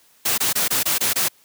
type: noise bursts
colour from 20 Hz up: white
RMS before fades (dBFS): -20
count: 7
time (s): 0.25-1.286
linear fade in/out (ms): 10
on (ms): 130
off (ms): 21
effects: white hiss -56 dBFS RMS until 1.44 s + high-pass 100 Hz 12 dB/octave